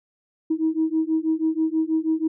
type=beating tone pair; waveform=sine; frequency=315.9 / 322.1 Hz; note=D#4 / E4; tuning=+26 / -40 cents; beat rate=6.2 Hz; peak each=-22 dBFS; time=0.5-2.28 s; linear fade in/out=10 ms; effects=tanh soft clip ceiling -12 dBFS